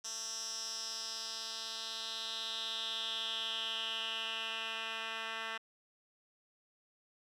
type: tone with band-pass filter sweep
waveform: 10% pulse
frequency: 224 Hz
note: A3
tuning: 31 cents sharp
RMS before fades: -40 dBFS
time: 0.04-5.58 s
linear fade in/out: 10 ms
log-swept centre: 6100 to 2200 Hz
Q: 4.5
effects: none